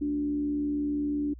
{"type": "tone with frequency modulation", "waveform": "sine", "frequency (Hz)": 291.8, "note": "D4", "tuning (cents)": -11, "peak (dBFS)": -26, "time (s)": [0.01, 1.34], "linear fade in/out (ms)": 10, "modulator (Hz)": 75, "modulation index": 0.32, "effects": ["added 60 Hz sine -43 dBFS peak until 1.39 s"]}